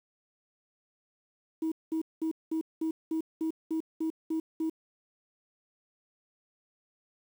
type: tone bursts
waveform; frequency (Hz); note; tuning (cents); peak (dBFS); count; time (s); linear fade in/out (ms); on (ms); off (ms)
sine; 320.7; E4; -48; -26; 11; 1.62-4.698; 5; 98; 200
effects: tanh soft clip ceiling -25 dBFS + 9-bit